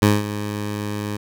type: tone with ADSR envelope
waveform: 15% pulse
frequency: 104 Hz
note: G#2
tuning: 3 cents sharp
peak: -4 dBFS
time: 0.02-1.17 s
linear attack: 4 ms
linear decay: 200 ms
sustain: -14 dB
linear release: 8 ms
effects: none